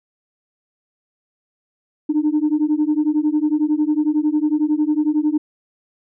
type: beating tone pair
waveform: sine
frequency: 297.3 / 308.3 Hz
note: D4 / D#4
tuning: +21 / -16 cents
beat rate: 11 Hz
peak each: -17 dBFS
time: 2.09-5.38 s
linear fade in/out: 10 ms
effects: tanh soft clip ceiling -10 dBFS